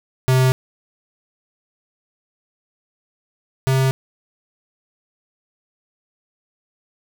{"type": "tone pair in turn", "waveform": "square", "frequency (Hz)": [129.7, 132.58], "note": ["C3", "C3"], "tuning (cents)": [-15, 23], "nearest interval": "unison", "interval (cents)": 38, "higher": "second", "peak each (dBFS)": [-13, -15], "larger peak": "first", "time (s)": [[0.28, 0.52], [3.67, 3.91]], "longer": "neither", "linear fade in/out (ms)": 0, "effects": []}